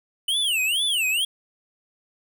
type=tone with vibrato; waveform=square; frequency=2960 Hz; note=F#7; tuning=in tune; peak=-21 dBFS; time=0.28-1.25 s; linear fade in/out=5 ms; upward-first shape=sine; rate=2.2 Hz; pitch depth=290 cents each way; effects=none

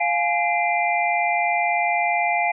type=tone cluster; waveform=sine; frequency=699 / 839 / 2064 / 2384 Hz; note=F5 / G#5 / C7 / D7; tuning=+1 / +17 / -24 / +25 cents; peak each=-22 / -24 / -25 / -25 dBFS; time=0-2.52 s; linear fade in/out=10 ms; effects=none

